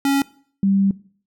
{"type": "tone pair in turn", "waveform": ["square", "sine"], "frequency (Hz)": [277.2, 196.01], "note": ["C#4", "G3"], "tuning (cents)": [0, 0], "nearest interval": "tritone", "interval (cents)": 600, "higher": "first", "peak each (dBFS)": [-16, -14], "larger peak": "second", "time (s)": [[0.05, 0.22], [0.63, 0.91]], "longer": "second", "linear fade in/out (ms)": 2, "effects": ["noise-tail reverb RT60 0.5 s tail -20 dB re dry"]}